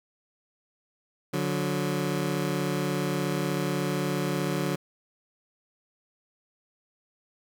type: tone pair together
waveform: 20% pulse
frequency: 145.5 / 182.1 Hz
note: D3 / F#3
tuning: -16 / -27 cents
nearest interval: major third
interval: 389 cents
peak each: -24 dBFS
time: 1.33-4.76 s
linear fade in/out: 10 ms
effects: none